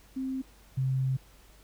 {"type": "tone pair in turn", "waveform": "sine", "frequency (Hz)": [263.2, 131.86], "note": ["C4", "C3"], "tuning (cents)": [10, 14], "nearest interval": "octave", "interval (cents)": 1196, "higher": "first", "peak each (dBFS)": [-30, -25], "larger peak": "second", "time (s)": [[0.16, 0.42], [0.77, 1.17]], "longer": "second", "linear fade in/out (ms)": 10, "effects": ["added 50 Hz sine -56 dBFS peak until 1.63 s", "pink hiss -59 dBFS RMS until 1.63 s"]}